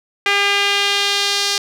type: tone with band-pass filter sweep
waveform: sawtooth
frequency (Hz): 402.6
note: G4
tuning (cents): +46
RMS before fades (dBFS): -17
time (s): 0.26-1.58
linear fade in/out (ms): 2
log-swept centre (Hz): 2300 to 4800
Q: 1.8
effects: none